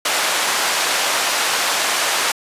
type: band-pass noise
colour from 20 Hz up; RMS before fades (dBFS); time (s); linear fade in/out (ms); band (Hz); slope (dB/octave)
pink; -19; 0.05-2.32; 5; 740 to 9600; 12
effects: resampled to 32000 Hz